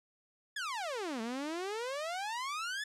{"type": "exponential two-way sweep", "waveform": "sawtooth", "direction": "down then up", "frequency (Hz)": [1760, 217.6, 1760], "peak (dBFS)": -32, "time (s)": [0.56, 2.84], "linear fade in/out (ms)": 5, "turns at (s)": 1.21, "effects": ["low-pass 8000 Hz 12 dB/octave"]}